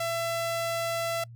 sawtooth tone, 670 Hz, E5, 28 cents sharp, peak -24 dBFS, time 0-1.24 s, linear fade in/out 5 ms, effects noise-tail reverb RT60 0.1 s tail -26 dB re dry + added 117 Hz sine -43 dBFS peak until 1.35 s

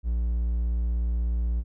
triangle tone, 58.27 Hz, A#1, in tune, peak -21 dBFS, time 0.03-1.64 s, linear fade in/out 50 ms, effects none

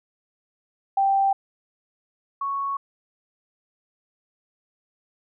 sine tone pair in turn, 784 / 1108.7 Hz, G5 / C#6, 0 / 0 cents, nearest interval tritone, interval 600 cents, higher second, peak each -17 / -24 dBFS, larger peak first, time 0.97-1.33 / 2.41-2.77 s, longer neither, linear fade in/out 5 ms, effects none

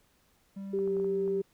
triangle tone with pitch glide, 196 to 185.43 Hz, G3 to F#3, 0 to +4 cents, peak -35 dBFS, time 0.56-1.42 s, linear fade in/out 10 ms, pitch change -96 cents, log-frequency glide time 0.72-0.95 s
sine tone, 392 Hz, G4, in tune, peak -27 dBFS, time 0.73-1.42 s, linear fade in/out 10 ms
clicks, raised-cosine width 1 ms, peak -35 dBFS, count 6, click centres 0.789 / 0.876 / 0.968 / 0.999 / 1.045 / 1.278 s
effects pink hiss -68 dBFS RMS until 1.53 s

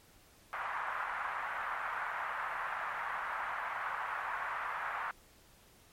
pink band-pass noise, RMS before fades -38 dBFS, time 0.53-5.11 s, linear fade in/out 0 ms, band 910 to 1700 Hz, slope 24 dB/octave, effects pink hiss -62 dBFS RMS until 5.92 s + MP3 64 kbps

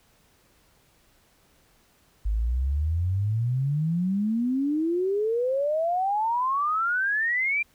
sine exponential sweep, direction up, 50.2 to 2400 Hz, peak -22 dBFS, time 2.25-7.63 s, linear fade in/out 10 ms, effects pink hiss -62 dBFS RMS until 7.74 s

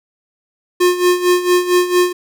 square tone with tremolo, 357.9 Hz, F4, 42 cents sharp, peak -9 dBFS, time 0.8-2.13 s, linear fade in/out 10 ms, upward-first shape sine, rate 4.4 Hz, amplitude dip 75%, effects none

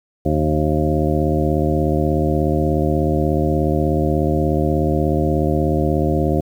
harmonic tone with a mistuned harmonic, 76.6 Hz, D#2, 27 cents flat, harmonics 1 / 2 / 3 / 4 / 5 / 7 / 8 / 9, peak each -21 / -21 / -24 / -22 / -23 / -24 / -31 / -26 dBFS, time 0.25-6.41 s, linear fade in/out 10 ms, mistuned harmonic 1, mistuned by +51 cents, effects 8-bit

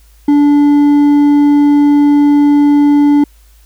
triangle tone with hard clipping, 290 Hz, D4, 22 cents flat, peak -6 dBFS, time 0.28-3.24 s, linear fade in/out 5 ms, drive 7 dB, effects added 53 Hz sine -41 dBFS peak until 3.65 s + white hiss -51 dBFS RMS until 3.65 s

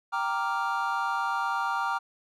triangle chord, G minor seventh, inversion none, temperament equal, 784 / 932.3 / 1174.7 / 1396.9 Hz, G5 / Bb5 / D6 / F6, 0 / 0 / 0 / 0 cents, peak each -31 / -29 / -30 / -30 dBFS, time 0.12-1.99 s, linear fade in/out 20 ms, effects none

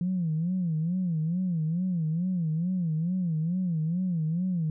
sine tone with vibrato, 170.4 Hz, F3, 42 cents flat, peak -24 dBFS, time 0.01-4.7 s, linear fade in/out 2 ms, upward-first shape sine, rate 2.3 Hz, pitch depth 160 cents each way, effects tanh soft clip ceiling -20 dBFS

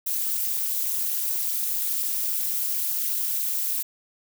violet noise with amplitude modulation, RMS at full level -22 dBFS, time 0.06-3.83 s, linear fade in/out 10 ms, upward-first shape sine, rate 241 Hz, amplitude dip 100%, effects none

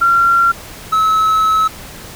sine / triangle tone pair in turn, 1374 / 1294 Hz, F6 / E6, -29 / -32 cents, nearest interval minor second, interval 103 cents, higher first, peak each -8 dBFS, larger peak neither, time 0.01-0.52 / 0.92-1.68 s, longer second, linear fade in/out 10 ms, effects pink hiss -33 dBFS RMS until 2.15 s

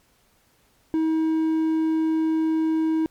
triangle tone, 318.9 Hz, D#4, 43 cents sharp, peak -17 dBFS, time 0.94-3.06 s, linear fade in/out 0 ms, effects pink hiss -62 dBFS RMS until 3.1 s + MP3 96 kbps

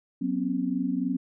sine chord, F# suspended fourth, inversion none, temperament equal with one note detuned, 185 / 246.9 / 270.2 Hz, F#3 / B3 / C#4, 0 / 0 / -44 cents, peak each -31 / -29 / -28 dBFS, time 0.21-1.17 s, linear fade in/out 10 ms, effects none

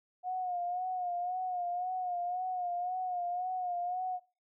sine tone with vibrato, 722 Hz, F#5, 43 cents flat, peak -32 dBFS, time 0.23-4.2 s, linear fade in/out 50 ms, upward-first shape sine, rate 1.9 Hz, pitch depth 50 cents each way, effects noise-tail reverb RT60 0.4 s tail -25 dB re dry

